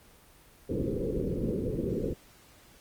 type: low-pass noise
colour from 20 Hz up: white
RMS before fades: -31 dBFS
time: 0.69-2.14 s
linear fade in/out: 10 ms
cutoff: 520 Hz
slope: 96 dB/octave
effects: pink hiss -57 dBFS RMS until 2.8 s + Opus 24 kbps